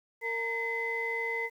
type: tone cluster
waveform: sine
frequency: 459.4 / 923 / 2036 Hz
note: A#4 / A#5 / C7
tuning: -25 / -17 / -48 cents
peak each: -35 / -38 / -31 dBFS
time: 0.21-1.5 s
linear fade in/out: 50 ms
effects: tanh soft clip ceiling -22 dBFS + 10-bit